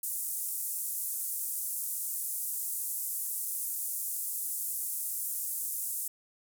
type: band-pass noise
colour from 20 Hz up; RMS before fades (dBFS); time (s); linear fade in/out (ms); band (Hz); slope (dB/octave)
white; -35; 0.03-6.08; 5; 8400 to 15000; 24
effects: none

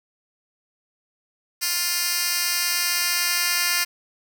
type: tone with high-pass filter sweep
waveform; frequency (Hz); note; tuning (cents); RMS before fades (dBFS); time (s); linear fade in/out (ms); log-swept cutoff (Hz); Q
10% pulse; 350.4; F4; +6; -23; 1.61-3.85; 20; 4200 to 2700; 0.78
effects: none

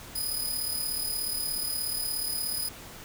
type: tone with amplitude modulation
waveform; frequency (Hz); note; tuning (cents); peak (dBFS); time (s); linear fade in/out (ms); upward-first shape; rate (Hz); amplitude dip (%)
10% pulse; 4989; D#8; +4; -20; 0.15-2.69; 10; sine; 36.8; 50
effects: pink hiss -45 dBFS RMS until 3.04 s

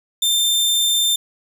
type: tone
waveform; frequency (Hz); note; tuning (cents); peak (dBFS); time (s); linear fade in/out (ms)
sawtooth; 3586; A7; +32; -12; 0.22-1.16; 5
effects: none

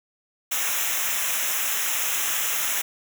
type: noise with comb filter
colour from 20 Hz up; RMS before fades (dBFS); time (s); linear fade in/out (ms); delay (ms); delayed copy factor
white; -25; 0.51-2.82; 10; 0.22; -0.9
effects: none

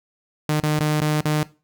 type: tone with dropouts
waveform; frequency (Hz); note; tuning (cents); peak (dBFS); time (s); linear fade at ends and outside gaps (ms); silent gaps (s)
sawtooth; 151.9; D#3; -41; -14; 0.49-1.43; 2; 0.6-0.634 / 0.791-0.805 / 1.006-1.016 / 1.21-1.254
effects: noise-tail reverb RT60 0.3 s tail -18 dB re dry

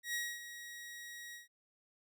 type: tone with ADSR envelope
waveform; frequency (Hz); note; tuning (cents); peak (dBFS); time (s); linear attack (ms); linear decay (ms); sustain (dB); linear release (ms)
sawtooth; 1900; A#6; +33; -31; 0.03-1.48; 110; 250; -12; 140
effects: none

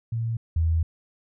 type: tone pair in turn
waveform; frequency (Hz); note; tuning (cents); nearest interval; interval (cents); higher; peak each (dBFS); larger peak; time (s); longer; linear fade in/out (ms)
sine; 114.6 / 81.65; A#2 / E2; -29 / -16; tritone; 587; first; -24 / -19; second; 0.12-0.37 / 0.56-0.83; second; 5
effects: none

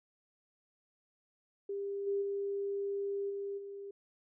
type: tone with level steps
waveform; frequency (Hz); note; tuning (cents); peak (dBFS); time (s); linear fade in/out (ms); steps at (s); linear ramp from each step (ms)
sine; 399.2; G4; +32; -35 / -30 / -33 / -36 / -42; 1.69-3.91; 5; 2.06 / 2.21 / 3.29 / 3.57; 20
effects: none

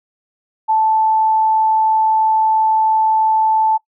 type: tone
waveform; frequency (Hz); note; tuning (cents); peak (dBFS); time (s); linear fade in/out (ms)
sine; 877; A5; -6; -11; 0.68-3.78; 20
effects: noise-tail reverb RT60 0.1 s tail -21 dB re dry

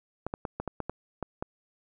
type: clicks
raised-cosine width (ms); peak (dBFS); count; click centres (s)
1; -18; 9; 0.266 / 0.339 / 0.452 / 0.6 / 0.677 / 0.803 / 0.896 / 1.227 / 1.425
effects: none

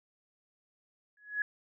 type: tone with exponential growth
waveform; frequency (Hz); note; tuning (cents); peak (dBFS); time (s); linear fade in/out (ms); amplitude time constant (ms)
sine; 1683; G#6; +23; -25; 1.17-1.42; 2; 53
effects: none

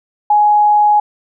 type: tone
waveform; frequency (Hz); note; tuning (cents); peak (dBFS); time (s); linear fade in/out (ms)
sine; 836; G#5; +11; -7; 0.3-1; 5
effects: none

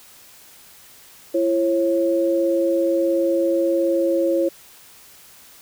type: tone pair together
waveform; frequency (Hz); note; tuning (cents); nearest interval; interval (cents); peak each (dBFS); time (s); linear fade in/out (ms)
sine; 337.6 / 543.8; E4 / C#5; +41 / -33; minor sixth; 826; -19; 1.34-4.49; 10
effects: white hiss -47 dBFS RMS until 5.61 s

